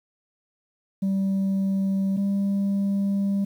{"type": "tone pair in turn", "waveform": "sine", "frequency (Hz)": [193.9, 198.32], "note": ["G3", "G3"], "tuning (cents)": [-19, 20], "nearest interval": "unison", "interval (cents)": 39, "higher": "second", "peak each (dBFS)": -18, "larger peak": "neither", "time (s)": [[1.02, 2.17], [2.17, 3.45]], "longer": "second", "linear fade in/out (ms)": 10, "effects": ["tanh soft clip ceiling -20 dBFS", "9-bit"]}